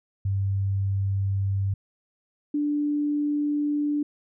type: tone pair in turn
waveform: sine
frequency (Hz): 98 / 293.7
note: G2 / D4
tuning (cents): 0 / 0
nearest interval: octave + perfect fifth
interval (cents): 1900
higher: second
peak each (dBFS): -22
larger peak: neither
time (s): 0.25-1.74 / 2.54-4.03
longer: neither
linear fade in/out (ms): 5
effects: none